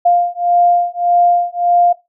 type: beating tone pair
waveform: sine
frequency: 700 / 701.7 Hz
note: F5 / F5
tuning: +4 / +8 cents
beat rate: 1.7 Hz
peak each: -13 dBFS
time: 0.05-1.93 s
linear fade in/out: 10 ms
effects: noise-tail reverb RT60 0.2 s tail -18 dB re dry